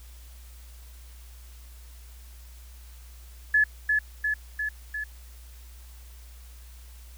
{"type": "tone with echo", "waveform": "sine", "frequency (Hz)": 1714, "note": "A6", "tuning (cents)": -46, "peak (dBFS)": -17, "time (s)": [3.54, 3.64], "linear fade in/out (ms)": 5, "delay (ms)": 350, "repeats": 4, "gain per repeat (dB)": -3, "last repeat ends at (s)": 5.04, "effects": ["added 60 Hz sine -44 dBFS peak until 7.17 s", "white hiss -55 dBFS RMS until 7.17 s"]}